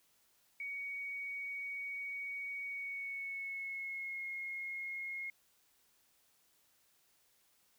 sine tone with pitch glide, 2243 to 2154 Hz, C#7 to C7, +20 to +50 cents, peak -39 dBFS, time 0.6-5.3 s, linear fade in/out 2 ms, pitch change -70 cents, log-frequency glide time 2.66-4.26 s, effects white hiss -72 dBFS RMS until 7.78 s

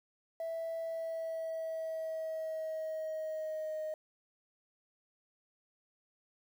sine tone with pitch glide, 657 to 621.9 Hz, E5 to D#5, -6 to -1 cents, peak -34 dBFS, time 0.4-3.94 s, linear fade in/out 2 ms, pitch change -95 cents, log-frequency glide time 0.81-3.81 s, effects tanh soft clip ceiling -32 dBFS + 10-bit

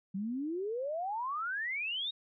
sine exponential sweep, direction up, 185.4 to 3800 Hz, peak -33 dBFS, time 0.14-2.11 s, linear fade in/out 10 ms, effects none

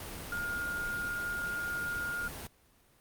sine tone in noise, 1419 Hz, F6, 27 cents sharp, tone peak -33 dBFS, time 0.32-2.28 s, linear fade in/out 2 ms, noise pink, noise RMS -42 dBFS, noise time 0-2.47 s, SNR +6 dB, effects pink hiss -65 dBFS RMS until 3 s + Opus 32 kbps

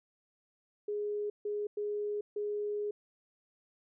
sine tone bursts at uneven times, 415.3 Hz, G#4, in tune, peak -32 dBFS, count 4, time 0.88-1.3 / 1.45-1.67 / 1.77-2.21 / 2.36-2.91 s, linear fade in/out 5 ms, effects none

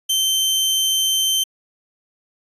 sawtooth tone, 3107 Hz, G7, 16 cents flat, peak -13 dBFS, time 0.09-1.44 s, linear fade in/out 10 ms, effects resampled to 32000 Hz

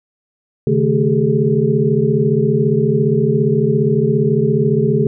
sine tone cluster, 135.3 / 152.8 / 219.4 / 393.2 / 427.8 Hz, C#3 / D#3 / A3 / G4 / A4, -42 / -31 / -5 / +5 / -49 cents, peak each -18 dBFS, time 0.67-5.07 s, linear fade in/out 2 ms, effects none

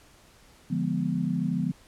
sine chord, D diminished seventh, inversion none, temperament equal, 146.83 / 174.61 / 207.7 / 246.9 Hz, D3 / F3 / Ab3 / Cb4, 0 / 0 / 0 / 0 cents, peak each -32 / -28 / -32 / -30 dBFS, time 0.7-1.72 s, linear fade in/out 10 ms, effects pink hiss -56 dBFS RMS until 1.87 s + low-pass 11000 Hz 12 dB/octave

